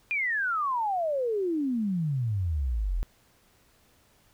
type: exponential sweep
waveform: sine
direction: down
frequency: 2463 to 38.89 Hz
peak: -25 dBFS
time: 0.11-3.03 s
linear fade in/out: 0 ms
effects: pink hiss -63 dBFS RMS until 4.33 s